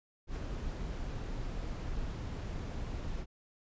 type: noise with ADSR envelope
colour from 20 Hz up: brown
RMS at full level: -35 dBFS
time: 0.27-3.26 s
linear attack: 94 ms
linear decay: 7 ms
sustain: -3 dB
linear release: 52 ms
effects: resampled to 16000 Hz